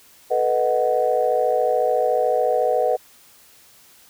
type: chord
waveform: sine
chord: B dominant seventh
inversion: third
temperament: equal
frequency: 440 / 493.9 / 622.3 / 740 Hz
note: A4 / B4 / D#5 / F#5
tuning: 0 / 0 / 0 / 0 cents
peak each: -25 / -20 / -22 / -22 dBFS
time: 0.3-2.97 s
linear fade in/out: 20 ms
effects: tanh soft clip ceiling -6 dBFS + white hiss -51 dBFS RMS until 4.09 s